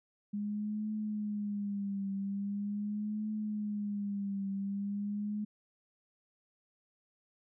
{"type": "tone with vibrato", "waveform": "sine", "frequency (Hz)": 204.9, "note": "G#3", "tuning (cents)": -23, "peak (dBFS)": -33, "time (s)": [0.33, 5.45], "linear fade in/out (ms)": 10, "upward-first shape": "triangle", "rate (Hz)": 0.42, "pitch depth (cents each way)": 82, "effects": []}